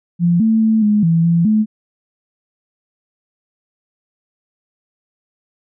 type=tone with pitch steps; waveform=sine; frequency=172.5 / 222 / 220.5 / 209.5 / 165.5 / 168.8 / 215.5 Hz; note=F3 / A3 / A3 / G#3 / E3 / E3 / A3; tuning=-21 / +16 / +4 / +15 / +7 / +41 / -36 cents; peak=-10 dBFS; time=0.19-1.66 s; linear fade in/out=50 ms; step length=210 ms; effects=none